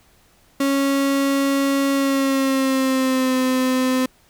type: tone with pitch glide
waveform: 35% pulse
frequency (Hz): 275.9 to 257.4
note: C#4 to C4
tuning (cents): -8 to -28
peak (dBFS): -15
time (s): 0.6-4.06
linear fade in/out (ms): 5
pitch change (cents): -120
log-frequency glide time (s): 1.93-3.37
effects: pink hiss -56 dBFS RMS until 4.29 s